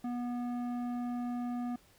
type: tone with low-pass filter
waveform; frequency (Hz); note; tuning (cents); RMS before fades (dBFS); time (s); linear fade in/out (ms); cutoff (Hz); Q
square; 243.2; B3; -26; -36; 0.04-1.76; 5; 940; 0.85
effects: pink hiss -64 dBFS RMS until 1.98 s